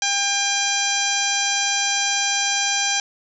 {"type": "harmonic tone with a mistuned harmonic", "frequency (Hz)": 801, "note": "G5", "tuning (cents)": 37, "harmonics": [1, 2, 3, 4, 5, 6, 7, 8, 9], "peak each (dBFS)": [-27, -27, -27, -27, -29, -30, -28, -25, -30], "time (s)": [0.02, 3], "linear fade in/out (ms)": 2, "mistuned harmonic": 8, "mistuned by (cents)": -72, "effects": []}